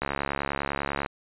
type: click train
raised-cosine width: 0.5 ms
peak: -12 dBFS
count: 74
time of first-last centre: 0.02-1.061 s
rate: 70.1 Hz
effects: resampled to 8000 Hz